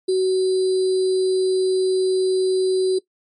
sine tone with sample-and-hold, 374.9 Hz, F#4, 23 cents sharp, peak -15 dBFS, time 0.08-2.99 s, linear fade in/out 10 ms, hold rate 4410 Hz, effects noise-tail reverb RT60 0.1 s tail -19 dB re dry + MP3 48 kbps

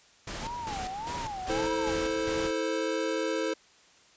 pink noise with tremolo, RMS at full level -37 dBFS, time 0.27-2.51 s, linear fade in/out 5 ms, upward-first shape square, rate 2.5 Hz, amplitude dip 60%
sine tone with vibrato, 848 Hz, G#5, 36 cents sharp, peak -34 dBFS, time 0.41-1.94 s, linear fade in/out 50 ms, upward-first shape sine, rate 1.7 Hz, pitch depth 230 cents each way
square chord, A minor, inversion second, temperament equal with one note detuned, 325.7 / 440 / 523.3 Hz, E4 / A4 / C5, -21 / 0 / 0 cents, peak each -33 dBFS, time 1.49-3.54 s, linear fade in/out 10 ms
effects white hiss -59 dBFS RMS until 4.16 s + resampled to 16000 Hz

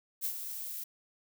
violet noise with ADSR envelope, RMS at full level -32 dBFS, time 0.21-0.84 s, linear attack 38 ms, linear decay 77 ms, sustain -8 dB, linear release 6 ms, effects none

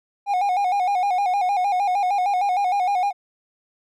triangle tone with vibrato, 768 Hz, G5, 36 cents flat, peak -16 dBFS, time 0.26-3.13 s, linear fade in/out 50 ms, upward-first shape square, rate 6.5 Hz, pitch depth 90 cents each way, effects none

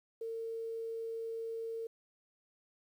sine tone with quantisation, 454.1 Hz, A#4, 45 cents flat, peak -37 dBFS, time 0.21-1.87 s, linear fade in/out 5 ms, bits 11, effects none

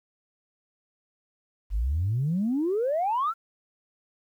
sine exponential sweep, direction up, 46.22 to 1400 Hz, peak -22 dBFS, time 1.7-3.34 s, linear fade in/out 50 ms, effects tanh soft clip ceiling -19 dBFS + 10-bit

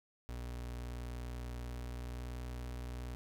35% pulse tone with pitch glide, 60.6 to 61.27 Hz, B1 to B1, -32 to -13 cents, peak -39 dBFS, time 0.29-3.15 s, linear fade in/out 0 ms, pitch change +19 cents, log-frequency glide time 1.53-2.4 s, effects 12-bit

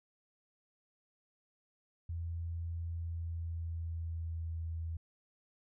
sine tone with pitch glide, 84 to 82.13 Hz, E2 to E2, +33 to -6 cents, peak -36 dBFS, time 2.09-4.97 s, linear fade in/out 5 ms, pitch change -39 cents, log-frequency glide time 2.85-4.59 s, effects none

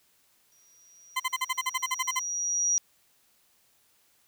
sine tone with exponential growth, 5760 Hz, F#8, 47 cents flat, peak -21 dBFS, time 0.52-2.78 s, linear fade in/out 0 ms, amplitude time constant 490 ms
20% pulse tone bursts, 1030 Hz, C6, 28 cents flat, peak -20 dBFS, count 13, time 1.16-2.196 s, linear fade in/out 10 ms, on 40 ms, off 43 ms
effects white hiss -66 dBFS RMS until 4.27 s

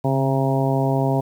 harmonic tone with a mistuned harmonic, 134.5 Hz, C3, 48 cents sharp, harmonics 1 / 2 / 3 / 4 / 5 / 6 / 7, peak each -20 / -24 / -26 / -28 / -25 / -30 / -29 dBFS, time 0.04-1.21 s, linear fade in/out 10 ms, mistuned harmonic 1, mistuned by +40 cents, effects 8-bit

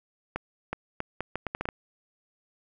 accelerating click train, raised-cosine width 0.5 ms, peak -15 dBFS, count 10, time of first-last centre 0.36-1.688 s, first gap 370 ms, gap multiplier 0.74, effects none

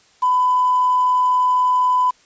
sine tone with quantisation, 1002 Hz, B5, 25 cents sharp, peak -13 dBFS, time 0.22-2.11 s, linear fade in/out 10 ms, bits 6, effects white hiss -54 dBFS RMS until 2.25 s + resampled to 16000 Hz

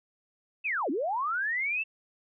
sine linear two-way sweep, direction down then up, 2700 to 246.9 to 2700 Hz, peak -27 dBFS, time 0.64-1.84 s, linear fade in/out 20 ms, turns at 0.9 s, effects none

